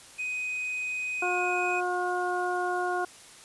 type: tone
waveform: triangle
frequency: 2504 Hz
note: D#7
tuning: 10 cents sharp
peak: -28 dBFS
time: 0.18-1.81 s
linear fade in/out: 20 ms
type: harmonic tone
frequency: 359.4 Hz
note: F4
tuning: 50 cents sharp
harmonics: 1 / 2 / 3 / 4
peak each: -31 / -30 / -35 / -33 dBFS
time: 1.22-3.05 s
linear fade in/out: 5 ms
effects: white hiss -50 dBFS RMS until 3.44 s + resampled to 24000 Hz